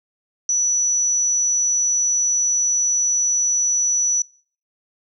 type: tone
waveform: sine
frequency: 5920 Hz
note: F#8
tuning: in tune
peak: -16 dBFS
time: 0.49-4.22 s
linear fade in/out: 2 ms
effects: noise-tail reverb RT60 0.5 s tail -26 dB re dry